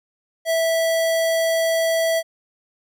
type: tone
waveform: square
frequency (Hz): 656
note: E5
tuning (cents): -9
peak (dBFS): -18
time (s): 0.45-2.23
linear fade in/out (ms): 50
effects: none